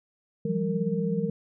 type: tone cluster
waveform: sine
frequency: 166.1 / 182.5 / 201.4 / 460.2 Hz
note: E3 / F#3 / G3 / A#4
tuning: +13 / -24 / +47 / -22 cents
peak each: -30 dBFS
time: 0.45-1.3 s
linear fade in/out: 5 ms
effects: none